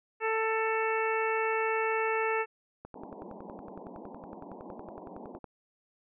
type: harmonic tone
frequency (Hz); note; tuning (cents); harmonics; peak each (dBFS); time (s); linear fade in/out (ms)
443.6; A4; +14; 1 / 2 / 3 / 4 / 5 / 6; -30 / -33 / -35 / -36 / -37 / -38; 0.2-2.46; 50
type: click train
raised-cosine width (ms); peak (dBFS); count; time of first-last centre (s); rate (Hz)
1; -29; 29; 2.85-5.443; 10.8
type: band-pass noise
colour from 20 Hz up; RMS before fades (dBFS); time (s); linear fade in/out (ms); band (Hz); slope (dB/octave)
pink; -46; 2.95-5.39; 10; 180 to 1000; 96
effects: none